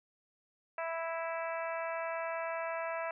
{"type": "harmonic tone", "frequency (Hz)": 329.6, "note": "E4", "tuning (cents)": 0, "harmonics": [2, 3, 4, 5, 6, 7, 8], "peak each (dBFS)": [-37, -41, -43, -45, -47, -48, -49], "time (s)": [0.78, 3.11], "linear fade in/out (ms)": 2, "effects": []}